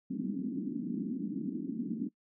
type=band-pass noise; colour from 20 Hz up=pink; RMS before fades=-36 dBFS; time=0.1-2.09 s; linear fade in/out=10 ms; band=190 to 300 Hz; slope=48 dB/octave; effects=noise-tail reverb RT60 0.1 s tail -22 dB re dry